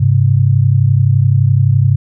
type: tone pair together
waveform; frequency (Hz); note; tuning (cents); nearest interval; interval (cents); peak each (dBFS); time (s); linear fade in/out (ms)
sine; 102.2 / 133.95; G#2 / C3; -27 / +41; perfect fourth; 468; -10; 0-1.96; 10
effects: none